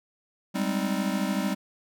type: chord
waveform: square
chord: Ab major seventh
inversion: third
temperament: just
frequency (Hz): 194.67 / 207.7 / 259.6 / 311.5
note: G3 / Ab3 / C4 / Eb4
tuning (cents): -12 / 0 / -13 / +2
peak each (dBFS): -29 / -32 / -33 / -35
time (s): 0.54-1.55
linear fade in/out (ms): 20
effects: none